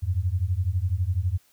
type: beating tone pair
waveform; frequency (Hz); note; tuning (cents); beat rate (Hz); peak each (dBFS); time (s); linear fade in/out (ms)
sine; 85.3 / 97.3; F2 / G2; -40 / -12; 12; -25; 0.02-1.38; 20
effects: white hiss -62 dBFS RMS until 1.52 s